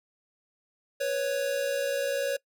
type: tone pair together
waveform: square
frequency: 493.9 / 554.4 Hz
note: B4 / C#5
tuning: 0 / 0 cents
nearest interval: major second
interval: 200 cents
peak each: -34 / -28 dBFS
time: 1-2.37 s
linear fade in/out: 10 ms
effects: noise-tail reverb RT60 0.1 s tail -23 dB re dry